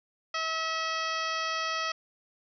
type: harmonic tone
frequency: 645 Hz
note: E5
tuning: 38 cents flat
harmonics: 1 / 2 / 3 / 4 / 5 / 6 / 7 / 8 / 9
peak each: -39 / -32 / -36 / -38 / -39 / -49 / -41 / -41 / -45 dBFS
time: 0.34-1.92 s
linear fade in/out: 5 ms
effects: none